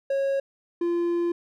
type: tone pair in turn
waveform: triangle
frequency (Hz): 548 / 344.4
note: C#5 / F4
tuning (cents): -20 / -24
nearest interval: minor sixth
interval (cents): 804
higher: first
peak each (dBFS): -20 / -20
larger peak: neither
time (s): 0.1-0.4 / 0.81-1.32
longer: second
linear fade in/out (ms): 5
effects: none